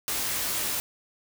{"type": "noise with comb filter", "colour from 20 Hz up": "white", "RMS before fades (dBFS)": -29, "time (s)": [0.08, 0.8], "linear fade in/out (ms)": 0, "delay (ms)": 19, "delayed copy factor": 0.55, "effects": []}